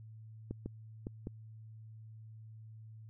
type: clicks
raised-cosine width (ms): 3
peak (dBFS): -26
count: 4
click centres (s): 0.51 / 0.66 / 1.069 / 1.271
effects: added 110 Hz sine -49 dBFS peak until 3.09 s